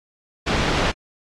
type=low-pass noise; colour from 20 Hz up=pink; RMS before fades=-21 dBFS; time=0.46-0.92 s; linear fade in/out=20 ms; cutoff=4200 Hz; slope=12 dB/octave; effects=low-pass 8000 Hz 12 dB/octave + AAC 48 kbps